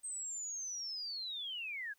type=linear sweep; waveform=sine; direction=down; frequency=8372 to 1583 Hz; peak=-39 dBFS; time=0.03-1.94 s; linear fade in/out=20 ms; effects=white hiss -74 dBFS RMS until 1.98 s